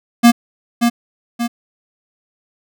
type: tone with echo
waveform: square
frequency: 236.3 Hz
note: A#3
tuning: 24 cents sharp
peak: -5 dBFS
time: 0.23-0.32 s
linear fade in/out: 20 ms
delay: 580 ms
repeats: 2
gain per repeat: -6 dB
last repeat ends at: 1.48 s
effects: none